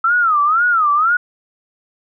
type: tone with vibrato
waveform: sine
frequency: 1300 Hz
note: E6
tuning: 24 cents flat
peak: -11 dBFS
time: 0.04-1.17 s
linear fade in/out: 5 ms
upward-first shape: sine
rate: 2 Hz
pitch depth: 200 cents each way
effects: none